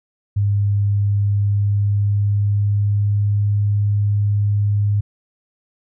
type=tone with pitch glide; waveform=sine; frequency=101.5 to 102.74 Hz; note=G#2 to G#2; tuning=-39 to -18 cents; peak=-14 dBFS; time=0.36-5.01 s; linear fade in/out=10 ms; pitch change=+21 cents; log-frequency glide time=1.21-3.5 s; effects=none